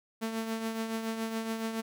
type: tone with tremolo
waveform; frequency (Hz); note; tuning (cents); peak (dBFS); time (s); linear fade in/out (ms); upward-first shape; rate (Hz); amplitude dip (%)
sawtooth; 224.1; A3; +32; -26; 0.21-1.82; 20; triangle; 7.1; 55
effects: none